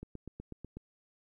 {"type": "click train", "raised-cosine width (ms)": 3, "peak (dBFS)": -30, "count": 7, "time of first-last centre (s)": [0.03, 0.77], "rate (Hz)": 8.11, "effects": ["12-bit"]}